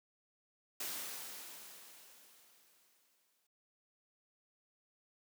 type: noise with exponential decay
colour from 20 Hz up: white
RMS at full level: -40 dBFS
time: 0.8-3.47 s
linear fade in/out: 5 ms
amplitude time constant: 580 ms
effects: high-pass 200 Hz 12 dB/octave